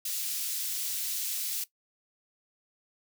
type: high-pass noise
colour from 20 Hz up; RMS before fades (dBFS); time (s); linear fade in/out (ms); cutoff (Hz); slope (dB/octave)
white; -33; 0.05-1.64; 5; 3500; 12
effects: noise-tail reverb RT60 0.1 s tail -17 dB re dry